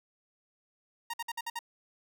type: tone bursts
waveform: sawtooth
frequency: 932.3 Hz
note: A#5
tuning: in tune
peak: -30 dBFS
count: 6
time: 1.1-1.591 s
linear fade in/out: 5 ms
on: 36 ms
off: 55 ms
effects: none